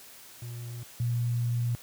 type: tone pair in turn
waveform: triangle / sine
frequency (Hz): 119.5 / 119.5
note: A#2 / A#2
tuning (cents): +43 / +43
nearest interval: unison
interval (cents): 0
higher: neither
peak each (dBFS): -34 / -25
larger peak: second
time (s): 0.42-0.83 / 1-1.75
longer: second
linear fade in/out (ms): 0
effects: white hiss -50 dBFS RMS until 1.82 s + high-pass 60 Hz 12 dB/octave